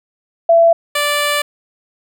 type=tone pair in turn; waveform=sine / 10% pulse; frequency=670 / 585 Hz; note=E5 / D5; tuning=+28 / -7 cents; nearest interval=major second; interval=235 cents; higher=first; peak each=-6 dBFS; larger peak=neither; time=0.49-0.73 / 0.95-1.42 s; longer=second; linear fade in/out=5 ms; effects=none